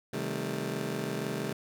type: chord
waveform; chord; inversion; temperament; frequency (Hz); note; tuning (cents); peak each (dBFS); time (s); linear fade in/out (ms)
20% pulse; A half-diminished seventh; first; just; 132 / 158.4 / 198 / 220; C3 / Eb3 / G3 / A3; +16 / +31 / +18 / 0; -33; 0.13-1.53; 5
effects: none